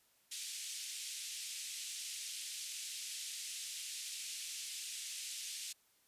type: band-pass noise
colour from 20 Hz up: white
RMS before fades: -45 dBFS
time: 0.31-5.73 s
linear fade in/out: 10 ms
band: 2500 to 9300 Hz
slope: 24 dB/octave
effects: white hiss -72 dBFS RMS until 6.07 s + resampled to 32000 Hz